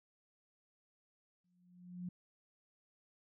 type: tone with exponential growth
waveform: sine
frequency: 178.7 Hz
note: F3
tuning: 40 cents sharp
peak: -38 dBFS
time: 1.44-2.09 s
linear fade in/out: 5 ms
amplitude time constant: 140 ms
effects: none